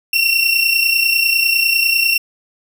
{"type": "tone pair together", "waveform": "30% pulse", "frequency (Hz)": [2707, 2737], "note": ["E7", "F7"], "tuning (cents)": [45, -36], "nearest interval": "unison", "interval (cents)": 19, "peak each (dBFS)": [-13, -12], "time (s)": [0.13, 2.18], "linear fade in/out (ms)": 5, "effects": []}